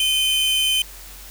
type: tone pair together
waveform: 45% pulse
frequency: 2466 / 3076 Hz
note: D#7 / G7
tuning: -16 / -33 cents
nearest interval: major third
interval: 383 cents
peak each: -26 / -17 dBFS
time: 0-0.82 s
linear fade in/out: 2 ms
effects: added 46 Hz sine -41 dBFS peak until 1.3 s + white hiss -41 dBFS RMS until 1.3 s